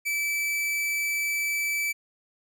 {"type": "tone", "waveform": "45% pulse", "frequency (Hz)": 2312, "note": "D7", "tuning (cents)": -28, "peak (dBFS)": -25, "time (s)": [0.05, 1.93], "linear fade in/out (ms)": 20, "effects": []}